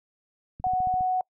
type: click train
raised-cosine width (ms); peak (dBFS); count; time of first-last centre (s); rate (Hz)
5; -28; 7; 0.6-1.008; 14.7
type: tone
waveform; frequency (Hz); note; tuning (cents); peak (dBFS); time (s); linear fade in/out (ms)
sine; 740; F#5; 0; -22; 0.64-1.21; 2
effects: noise-tail reverb RT60 0.1 s tail -26 dB re dry